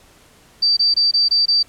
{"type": "tone bursts", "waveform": "sine", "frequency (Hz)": 4652, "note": "D8", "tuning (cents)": -17, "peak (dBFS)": -12, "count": 6, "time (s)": [0.62, 1.63], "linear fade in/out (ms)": 10, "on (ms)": 150, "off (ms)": 22, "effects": ["pink hiss -50 dBFS RMS until 1.68 s", "low-pass 12000 Hz 12 dB/octave"]}